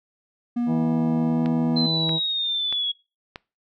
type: tone with pitch glide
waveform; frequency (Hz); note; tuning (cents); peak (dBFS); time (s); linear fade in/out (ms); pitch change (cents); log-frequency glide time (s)
triangle; 239.7 to 241.6; A#3 to B3; +48 to -38; -19; 0.56-1.87; 10; +14; 1.23-1.44
type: harmonic tone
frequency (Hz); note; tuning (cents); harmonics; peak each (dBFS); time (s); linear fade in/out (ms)
162; E3; -30; 1 / 2 / 3 / 4 / 5 / 6; -25 / -31 / -35 / -37 / -39 / -41; 0.66-2.2; 50
type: click train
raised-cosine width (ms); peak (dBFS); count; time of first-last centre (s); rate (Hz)
0.3; -18; 4; 1.46-3.359; 1.58
type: linear sweep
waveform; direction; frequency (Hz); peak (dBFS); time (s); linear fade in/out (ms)
sine; down; 4100 to 3322; -22; 1.76-2.92; 10
effects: noise-tail reverb RT60 0.3 s tail -23 dB re dry